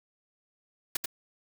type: noise with echo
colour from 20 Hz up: white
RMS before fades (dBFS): -29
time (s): 0.95-0.97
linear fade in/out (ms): 5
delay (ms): 88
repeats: 1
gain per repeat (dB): -3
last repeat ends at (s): 1.058
effects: none